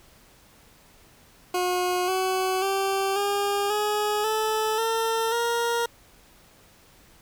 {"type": "tone with pitch steps", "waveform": "20% pulse", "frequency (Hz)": [361, 374.8, 389.2, 404, 419.5, 435.5, 452.2, 469.5], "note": ["F#4", "F#4", "G4", "G#4", "G#4", "A4", "A4", "A#4"], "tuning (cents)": [-43, 22, -12, -48, 17, -18, 47, 12], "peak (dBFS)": -18, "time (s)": [1.54, 5.86], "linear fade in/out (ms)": 5, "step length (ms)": 540, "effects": ["pink hiss -55 dBFS RMS until 7.21 s"]}